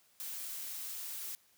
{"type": "noise", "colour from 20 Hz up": "blue", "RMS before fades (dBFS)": -42, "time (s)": [0.2, 1.35], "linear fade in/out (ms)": 0, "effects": ["white hiss -68 dBFS RMS until 1.57 s", "high-pass 60 Hz 12 dB/octave"]}